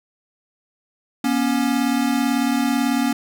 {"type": "tone pair together", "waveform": "square", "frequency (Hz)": [240, 278.1], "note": ["B3", "C#4"], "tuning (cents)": [-49, 6], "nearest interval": "minor third", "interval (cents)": 255, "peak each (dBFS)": -21, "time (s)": [1.24, 3.13], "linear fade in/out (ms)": 5, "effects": []}